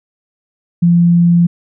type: tone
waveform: sine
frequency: 172.1 Hz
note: F3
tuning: 25 cents flat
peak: -6 dBFS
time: 0.82-1.47 s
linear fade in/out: 10 ms
effects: none